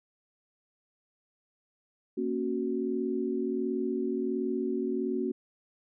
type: chord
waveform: sine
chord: F# major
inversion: first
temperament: equal with one note detuned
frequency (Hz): 233.1 / 274.5 / 370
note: A#3 / C#4 / F#4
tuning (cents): 0 / -17 / 0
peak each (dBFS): -33 / -33 / -31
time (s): 2.17-5.32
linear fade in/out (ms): 10
effects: none